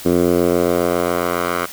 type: tone with band-pass filter sweep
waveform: 10% pulse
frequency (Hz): 87.3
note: F2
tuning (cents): 0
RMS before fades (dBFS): -17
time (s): 0.05-1.66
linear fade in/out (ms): 10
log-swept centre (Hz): 320 to 1300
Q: 1.2
effects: white hiss -34 dBFS RMS until 1.72 s